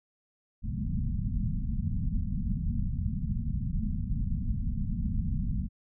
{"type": "low-pass noise", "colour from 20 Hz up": "pink", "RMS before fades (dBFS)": -30, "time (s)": [0.62, 5.69], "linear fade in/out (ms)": 50, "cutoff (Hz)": 240, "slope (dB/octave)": 96, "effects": []}